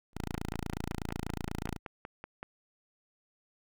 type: tone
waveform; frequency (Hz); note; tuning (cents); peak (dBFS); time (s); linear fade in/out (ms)
5% pulse; 28.19; A0; +43; -24; 0.13-1.79; 50
type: click train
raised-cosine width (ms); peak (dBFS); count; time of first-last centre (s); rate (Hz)
0.5; -26; 12; 0.35-2.429; 5.29
effects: none